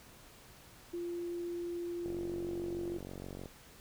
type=tone; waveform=sine; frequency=346.3 Hz; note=F4; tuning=15 cents flat; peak=-36 dBFS; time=0.93-2.98 s; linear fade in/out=10 ms
type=click train; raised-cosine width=2 ms; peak=-31 dBFS; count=66; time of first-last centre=2.06-3.458 s; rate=46.5 Hz
effects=pink hiss -57 dBFS RMS until 3.8 s